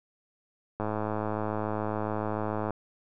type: click train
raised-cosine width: 1 ms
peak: -17 dBFS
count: 205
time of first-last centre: 0.8-2.707 s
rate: 107 Hz
effects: none